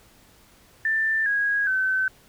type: tone with pitch steps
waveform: sine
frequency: 1777 / 1648.5 / 1529.2 Hz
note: A6 / G#6 / G6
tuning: +17 / -13 / -43 cents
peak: -20 dBFS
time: 0.85-2.08 s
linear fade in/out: 2 ms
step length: 410 ms
effects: pink hiss -55 dBFS RMS until 2.28 s